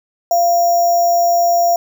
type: tone with sample-and-hold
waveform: sine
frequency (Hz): 691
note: F5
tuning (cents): -19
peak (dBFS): -10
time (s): 0.31-1.76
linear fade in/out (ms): 2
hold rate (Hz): 6300
effects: none